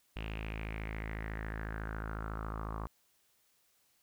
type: tone with low-pass filter sweep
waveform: sawtooth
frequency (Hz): 54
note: A1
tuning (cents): -32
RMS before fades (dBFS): -40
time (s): 0.16-2.87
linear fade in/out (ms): 0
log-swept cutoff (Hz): 2800 to 1100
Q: 5.6
effects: white hiss -72 dBFS RMS until 4.02 s